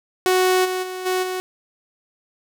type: tone with level steps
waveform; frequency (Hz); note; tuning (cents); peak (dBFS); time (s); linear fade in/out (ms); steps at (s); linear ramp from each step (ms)
sawtooth; 369.8; F#4; -1; -11 / -18 / -24 / -15 / -20; 0.26-1.4; 0; 0.64 / 0.82 / 1.05 / 1.22; 20
effects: none